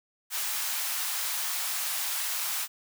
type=high-pass noise; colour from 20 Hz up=white; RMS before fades=-31 dBFS; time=0.3-2.68 s; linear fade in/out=50 ms; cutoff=760 Hz; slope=24 dB/octave; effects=none